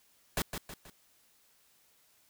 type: noise with echo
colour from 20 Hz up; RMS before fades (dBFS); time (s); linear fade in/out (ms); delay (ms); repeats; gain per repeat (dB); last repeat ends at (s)
pink; -31; 0.37-0.42; 2; 160; 3; -7; 0.9
effects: white hiss -67 dBFS RMS until 2.29 s